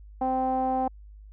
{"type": "tone with low-pass filter", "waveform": "sawtooth", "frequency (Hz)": 259.7, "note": "C4", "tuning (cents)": -13, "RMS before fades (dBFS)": -26, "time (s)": [0.21, 0.88], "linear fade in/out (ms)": 5, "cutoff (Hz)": 790, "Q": 6, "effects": ["added 51 Hz sine -44 dBFS peak until 1.32 s"]}